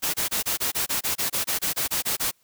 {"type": "noise bursts", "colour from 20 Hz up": "white", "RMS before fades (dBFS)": -25, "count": 16, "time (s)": [0.02, 2.315], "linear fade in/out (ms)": 20, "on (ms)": 120, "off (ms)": 25, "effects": ["white hiss -65 dBFS RMS until 2.43 s"]}